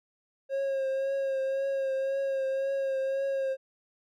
triangle tone with vibrato, 540 Hz, C#5, 45 cents flat, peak -25 dBFS, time 0.49-3.57 s, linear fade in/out 50 ms, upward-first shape triangle, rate 1.9 Hz, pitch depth 30 cents each way, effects none

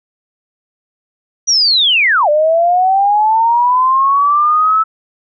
sine linear two-way sweep, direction down then up, 5870 to 587.3 to 1314 Hz, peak -8 dBFS, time 1.47-4.84 s, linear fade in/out 20 ms, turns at 2.29 s, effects none

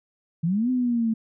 sine linear two-way sweep, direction up then down, 155.56 to 256.7 to 220.5 Hz, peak -20 dBFS, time 0.43-1.14 s, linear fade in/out 10 ms, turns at 0.7 s, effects none

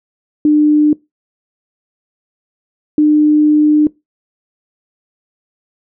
sine tone pair in turn, 300.1 / 301.4 Hz, D4 / D4, +38 / +45 cents, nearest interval unison, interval 7 cents, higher second, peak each -6 dBFS, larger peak neither, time 0.45-0.93 / 2.98-3.87 s, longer second, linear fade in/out 2 ms, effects noise-tail reverb RT60 0.2 s tail -22 dB re dry

